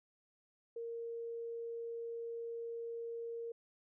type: tone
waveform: sine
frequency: 464.1 Hz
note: A#4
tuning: 8 cents flat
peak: -40 dBFS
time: 0.76-3.52 s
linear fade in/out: 5 ms
effects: none